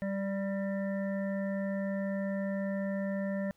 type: harmonic tone with a mistuned harmonic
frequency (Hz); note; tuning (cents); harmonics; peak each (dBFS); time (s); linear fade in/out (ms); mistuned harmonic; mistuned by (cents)
196; G3; 0; 1 / 3 / 5 / 7 / 9 / 10; -32 / -36 / -52 / -54 / -45 / -56; 0.02-3.51; 0; 9; +28
effects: pink hiss -71 dBFS RMS until 3.56 s